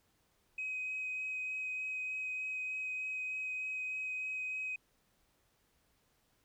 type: tone with vibrato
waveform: sine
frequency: 2525 Hz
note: D#7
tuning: 25 cents sharp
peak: -35 dBFS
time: 0.58-4.76 s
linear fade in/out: 5 ms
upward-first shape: sine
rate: 3.3 Hz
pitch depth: 8 cents each way
effects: tanh soft clip ceiling -32 dBFS + pink hiss -74 dBFS RMS until 6.44 s